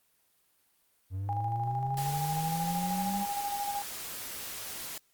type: linear sweep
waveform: triangle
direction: up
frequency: 92 to 200.9 Hz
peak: -30 dBFS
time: 1.1-3.26 s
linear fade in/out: 50 ms
type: tone with tremolo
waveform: sine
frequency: 811 Hz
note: G#5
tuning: 41 cents flat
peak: -30 dBFS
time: 1.29-3.82 s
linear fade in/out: 0 ms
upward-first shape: square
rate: 13 Hz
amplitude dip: 40%
type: noise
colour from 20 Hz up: white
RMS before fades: -40 dBFS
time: 1.97-4.98 s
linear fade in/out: 2 ms
effects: white hiss -70 dBFS RMS until 5.13 s + Opus 32 kbps